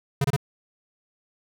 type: tone bursts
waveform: square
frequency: 139.4 Hz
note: C#3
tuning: 10 cents sharp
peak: -20 dBFS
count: 3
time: 0.21-0.364 s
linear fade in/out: 5 ms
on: 34 ms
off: 26 ms
effects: none